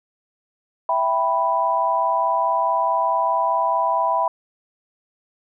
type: chord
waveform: sine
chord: E minor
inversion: none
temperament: equal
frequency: 659.3 / 784 / 987.8 Hz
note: E5 / G5 / B5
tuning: 0 / 0 / 0 cents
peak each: -23 / -24 / -19 dBFS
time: 0.89-4.28 s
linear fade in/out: 2 ms
effects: none